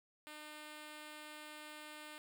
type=tone; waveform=5% pulse; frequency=302.8 Hz; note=D#4; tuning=47 cents flat; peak=-38 dBFS; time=0.27-2.18 s; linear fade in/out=0 ms; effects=none